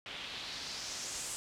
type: noise with low-pass filter sweep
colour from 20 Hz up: white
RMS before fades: -42 dBFS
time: 0.06-1.36 s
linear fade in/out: 0 ms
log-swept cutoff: 2900 to 8400 Hz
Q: 2.4
effects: none